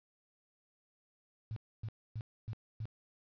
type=tone bursts; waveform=sine; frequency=110 Hz; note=A2; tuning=in tune; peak=-37 dBFS; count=5; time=1.51-2.855 s; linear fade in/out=0 ms; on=53 ms; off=270 ms; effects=resampled to 11025 Hz + 11-bit